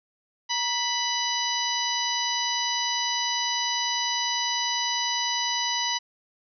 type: harmonic tone with a mistuned harmonic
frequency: 990 Hz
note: B5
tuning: 4 cents sharp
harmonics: 1 / 2 / 3 / 4 / 5 / 6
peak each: -30 / -33 / -31 / -31 / -31 / -33 dBFS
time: 0.49-5.99 s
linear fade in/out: 20 ms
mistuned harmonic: 1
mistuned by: -71 cents
effects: none